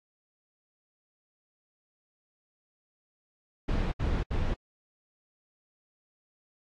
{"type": "noise bursts", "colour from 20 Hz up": "brown", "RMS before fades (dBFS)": -28, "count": 3, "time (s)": [3.68, 4.544], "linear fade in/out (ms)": 10, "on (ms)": 240, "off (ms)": 72, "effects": ["low-pass 4000 Hz 12 dB/octave", "AAC 48 kbps"]}